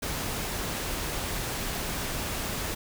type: noise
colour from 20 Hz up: pink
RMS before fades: -32 dBFS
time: 0.02-2.75 s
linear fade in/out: 10 ms
effects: none

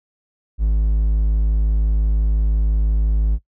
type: tone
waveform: triangle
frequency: 52.9 Hz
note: G#1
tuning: 33 cents sharp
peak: -12 dBFS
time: 0.58-3.39 s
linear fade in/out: 50 ms
effects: noise-tail reverb RT60 0.1 s tail -19 dB re dry

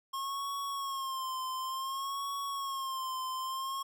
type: tone with vibrato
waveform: square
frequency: 1075 Hz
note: C6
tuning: 47 cents sharp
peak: -35 dBFS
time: 0.13-3.83 s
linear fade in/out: 10 ms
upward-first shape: sine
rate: 0.56 Hz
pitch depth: 64 cents each way
effects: none

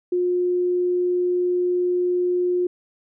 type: tone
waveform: sine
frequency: 357.7 Hz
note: F4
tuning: 41 cents sharp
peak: -18 dBFS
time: 0.12-2.67 s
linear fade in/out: 5 ms
effects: none

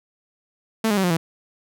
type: tone with pitch steps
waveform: sawtooth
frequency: 222.3 / 206.2 / 191.3 / 177.46 / 164.62 Hz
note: A3 / G#3 / G3 / F3 / E3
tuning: +18 / -12 / -42 / +28 / -2 cents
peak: -14 dBFS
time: 0.84-1.17 s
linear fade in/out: 5 ms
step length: 66 ms
effects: none

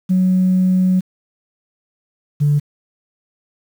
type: tone pair in turn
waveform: sine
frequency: 185 / 146.01 Hz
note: F#3 / D3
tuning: 0 / -10 cents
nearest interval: major third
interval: 410 cents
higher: first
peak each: -10 dBFS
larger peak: neither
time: 0.09-1.01 / 2.4-2.6 s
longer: first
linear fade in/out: 20 ms
effects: tanh soft clip ceiling -7 dBFS + 7-bit

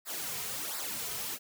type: noise with flanger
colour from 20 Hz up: white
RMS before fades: -37 dBFS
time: 0.05-1.39 s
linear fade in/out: 50 ms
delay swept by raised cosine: 0.32 to 3.62 ms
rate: 1.4 Hz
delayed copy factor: -0.75
effects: none

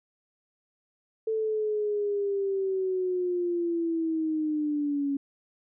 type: linear sweep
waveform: sine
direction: down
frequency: 443.7 to 277.2 Hz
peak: -25 dBFS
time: 1.27-5.17 s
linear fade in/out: 5 ms
effects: none

